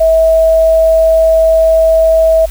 sine tone, 648 Hz, E5, 30 cents flat, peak -5 dBFS, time 0-2.46 s, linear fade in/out 10 ms, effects added 50 Hz sine -20 dBFS peak until 2.5 s + white hiss -35 dBFS RMS until 2.5 s

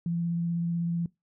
sine tone with vibrato, 170 Hz, F3, 46 cents flat, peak -26 dBFS, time 0.06-1.06 s, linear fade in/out 2 ms, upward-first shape sine, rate 16 Hz, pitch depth 13 cents each way, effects noise-tail reverb RT60 0.2 s tail -22 dB re dry

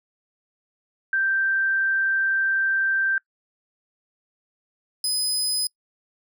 sine / 25% pulse tone pair in turn, 1568 / 5020 Hz, G6 / D#8, 0 / +15 cents, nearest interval octave + minor sixth, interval 2015 cents, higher second, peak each -19 / -17 dBFS, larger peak second, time 1.13-3.18 / 5.04-5.67 s, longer first, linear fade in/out 2 ms, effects noise-tail reverb RT60 0.1 s tail -24 dB re dry

